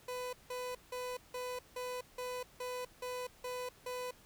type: tone bursts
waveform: 30% pulse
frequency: 499.4 Hz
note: B4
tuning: 19 cents sharp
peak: -36 dBFS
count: 10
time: 0.08-4.11 s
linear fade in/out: 5 ms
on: 250 ms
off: 170 ms
effects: pink hiss -62 dBFS RMS until 4.25 s